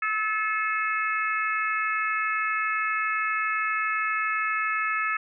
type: harmonic tone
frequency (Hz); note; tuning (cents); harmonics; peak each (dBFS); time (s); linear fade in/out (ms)
432.5; A4; -30; 3 / 4 / 5 / 6; -27 / -29 / -31 / -33; 0.02-5.17; 5
effects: none